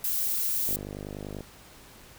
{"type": "noise", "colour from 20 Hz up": "violet", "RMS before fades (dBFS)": -28, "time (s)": [0.04, 0.76], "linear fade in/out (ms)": 2}
{"type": "click train", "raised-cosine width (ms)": 2, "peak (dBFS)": -24, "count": 37, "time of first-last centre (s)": [0.69, 1.407], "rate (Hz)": 50.2}
{"effects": ["pink hiss -51 dBFS RMS until 2.18 s"]}